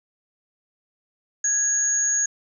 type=tone pair together; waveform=sine; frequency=1661.2 / 6645 Hz; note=G#6 / G#8; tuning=0 / 0 cents; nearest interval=2 octaves; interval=2400 cents; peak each=-31 / -19 dBFS; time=1.44-2.26 s; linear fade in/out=5 ms; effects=none